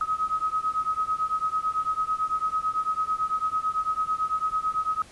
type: beating tone pair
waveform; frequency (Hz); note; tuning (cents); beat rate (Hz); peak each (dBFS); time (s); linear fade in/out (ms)
sine; 1266 / 1275; D#6 / D#6; +30 / +42; 9; -27 / -27; 0.01-5.02; 2
effects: pink hiss -50 dBFS RMS until 5.11 s + resampled to 24000 Hz